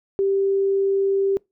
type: tone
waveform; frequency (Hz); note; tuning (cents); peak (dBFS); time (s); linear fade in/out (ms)
sine; 392; G4; 0; -17; 0.19-1.37; 0
effects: noise-tail reverb RT60 0.2 s tail -25 dB re dry